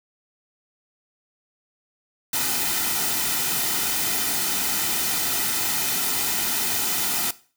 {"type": "noise with comb filter", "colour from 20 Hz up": "white", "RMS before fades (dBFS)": -24, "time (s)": [2.33, 7.31], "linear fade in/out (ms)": 5, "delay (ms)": 1.8, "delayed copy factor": -0.6, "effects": ["noise-tail reverb RT60 0.4 s tail -18 dB re dry"]}